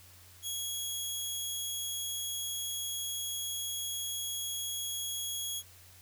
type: tone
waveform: 15% pulse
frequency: 3322 Hz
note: G#7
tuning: in tune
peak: -27 dBFS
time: 0.42-5.63 s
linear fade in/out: 50 ms
effects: added 90 Hz sine -58 dBFS peak until 6.01 s + white hiss -57 dBFS RMS until 6.01 s